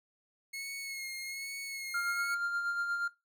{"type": "tone with vibrato", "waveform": "sawtooth", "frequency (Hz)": 2175, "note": "C#7", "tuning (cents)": -33, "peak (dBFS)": -35, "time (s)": [0.53, 2.35], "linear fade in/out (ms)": 10, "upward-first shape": "sine", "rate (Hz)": 1.2, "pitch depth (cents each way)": 33}
{"type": "tone with tremolo", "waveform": "triangle", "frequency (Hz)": 1396.9, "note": "F6", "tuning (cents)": 0, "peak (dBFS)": -28, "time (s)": [1.94, 3.08], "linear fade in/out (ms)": 5, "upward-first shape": "sine", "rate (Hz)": 8.4, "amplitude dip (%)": 45}
{"effects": ["noise-tail reverb RT60 0.2 s tail -17 dB re dry"]}